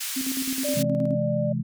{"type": "band-pass noise", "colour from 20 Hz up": "white", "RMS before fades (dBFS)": -31, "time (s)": [0, 0.83], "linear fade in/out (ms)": 10, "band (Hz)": [1800, 15000], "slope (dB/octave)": 12}
{"type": "tone with tremolo", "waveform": "sine", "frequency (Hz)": 264.5, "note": "C4", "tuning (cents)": 19, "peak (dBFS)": -25, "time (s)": [0.16, 1.15], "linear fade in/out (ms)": 10, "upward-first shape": "square", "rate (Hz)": 9.5, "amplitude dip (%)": 65}
{"type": "tone with pitch glide", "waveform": "sine", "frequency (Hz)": [587.3, 593.8], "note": ["D5", "D5"], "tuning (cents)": [0, 19], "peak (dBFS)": -25, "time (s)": [0.64, 1.53], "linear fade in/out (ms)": 10, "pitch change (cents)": 19, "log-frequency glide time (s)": [0.85, 1.11]}
{"type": "chord", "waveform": "sine", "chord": "C augmented", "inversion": "none", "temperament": "equal with one note detuned", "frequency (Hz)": [130.81, 164.81, 211.9], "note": ["C3", "E3", "G#3"], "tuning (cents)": [0, 0, 35], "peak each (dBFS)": -28, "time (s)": [0.75, 1.63], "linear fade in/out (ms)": 20}
{"effects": []}